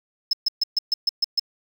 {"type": "tone bursts", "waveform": "sine", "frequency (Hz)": 5200, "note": "E8", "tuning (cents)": -24, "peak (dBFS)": -15, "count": 8, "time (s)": [0.31, 1.396], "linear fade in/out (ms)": 5, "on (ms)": 22, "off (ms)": 130, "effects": ["tanh soft clip ceiling -13 dBFS", "7-bit"]}